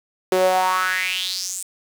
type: tone with high-pass filter sweep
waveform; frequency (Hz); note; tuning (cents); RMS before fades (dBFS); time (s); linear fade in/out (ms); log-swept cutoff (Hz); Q
sawtooth; 185; F#3; 0; -21; 0.32-1.63; 0; 410 to 8600; 5.4
effects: 7-bit